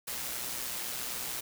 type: noise with amplitude modulation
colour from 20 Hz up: white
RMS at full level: -35 dBFS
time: 0.07-1.41 s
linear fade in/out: 10 ms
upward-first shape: sine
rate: 123 Hz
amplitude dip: 40%
effects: none